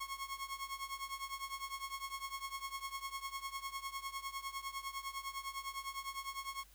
sawtooth tone with tremolo, 1091 Hz, C#6, 28 cents flat, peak -34 dBFS, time 0-6.64 s, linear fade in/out 10 ms, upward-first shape triangle, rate 9.9 Hz, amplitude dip 90%, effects added 50 Hz sine -62 dBFS peak until 6.74 s + white hiss -65 dBFS RMS until 6.74 s

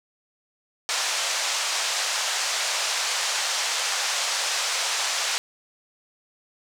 white band-pass noise, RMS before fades -26 dBFS, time 0.89-5.38 s, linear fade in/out 0 ms, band 590 to 7200 Hz, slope 24 dB/octave, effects none

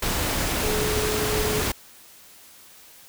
sine tone in noise, 425.8 Hz, G#4, 43 cents sharp, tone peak -26 dBFS, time 0.63-1.61 s, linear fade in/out 5 ms, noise pink, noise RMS -25 dBFS, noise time 0.02-1.72 s, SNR -4 dB, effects white hiss -49 dBFS RMS until 3.08 s

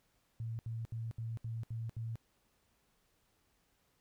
sine tone bursts, 113.8 Hz, A#2, 41 cents flat, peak -37 dBFS, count 7, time 0.4-2.156 s, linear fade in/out 0 ms, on 190 ms, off 71 ms, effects pink hiss -75 dBFS RMS until 4 s

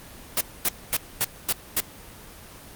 white noise bursts, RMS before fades -22 dBFS, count 6, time 0.37-1.804 s, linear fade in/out 2 ms, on 39 ms, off 240 ms, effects pink hiss -44 dBFS RMS until 2.75 s + Opus 24 kbps

